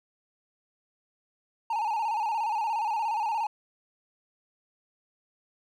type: tone with vibrato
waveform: triangle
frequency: 878 Hz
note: A5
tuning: 4 cents flat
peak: -24 dBFS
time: 1.7-3.47 s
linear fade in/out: 5 ms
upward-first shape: square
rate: 17 Hz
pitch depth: 75 cents each way
effects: none